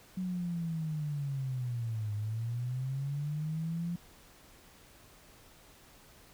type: linear two-way sweep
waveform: sine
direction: down then up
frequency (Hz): 186.8 to 103.4 to 174.5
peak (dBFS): -32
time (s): 0.17-3.96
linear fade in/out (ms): 5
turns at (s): 2.14
effects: pink hiss -58 dBFS RMS until 6.33 s